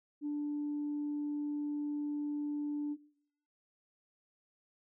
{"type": "tone", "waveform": "sine", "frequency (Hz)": 293.7, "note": "D4", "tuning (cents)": 0, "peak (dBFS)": -32, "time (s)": [0.21, 2.97], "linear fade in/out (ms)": 50, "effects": ["noise-tail reverb RT60 0.7 s tail -22 dB re dry", "tanh soft clip ceiling -30 dBFS"]}